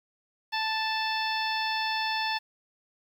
harmonic tone, 880 Hz, A5, in tune, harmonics 1 / 2 / 3 / 4 / 5 / 6, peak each -30 / -33 / -35 / -36 / -37 / -38 dBFS, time 0.52-2.39 s, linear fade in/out 20 ms, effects 9-bit

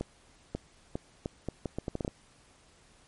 accelerating click train, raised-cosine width 2 ms, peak -19 dBFS, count 12, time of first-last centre 0.01-2.079 s, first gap 540 ms, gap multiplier 0.75, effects pink hiss -61 dBFS RMS until 3.07 s + MP3 48 kbps

